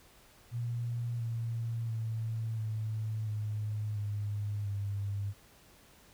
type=tone with pitch steps; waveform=sine; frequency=118.7 / 115.45 / 112.3 / 109.23 / 106.24 / 103.33 / 100.51 Hz; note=A#2 / A#2 / A2 / A2 / G#2 / G#2 / G2; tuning=+32 / -16 / +36 / -12 / +40 / -8 / +44 cents; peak=-32 dBFS; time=0.51-5.34 s; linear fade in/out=50 ms; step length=690 ms; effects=pink hiss -60 dBFS RMS until 6.13 s